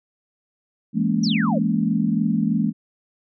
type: chord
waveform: sine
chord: A# half-diminished seventh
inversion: second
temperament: just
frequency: 167.82 / 209.8 / 233.1 / 279.7 Hz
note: E3 / G#3 / A#3 / C#4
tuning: +31 / +18 / 0 / +16 cents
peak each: -24 / -21 / -23 / -27 dBFS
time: 0.93-2.73 s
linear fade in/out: 50 ms
type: exponential sweep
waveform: sine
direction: down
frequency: 6070 to 478.7 Hz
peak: -24 dBFS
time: 1.23-1.59 s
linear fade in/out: 10 ms
effects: none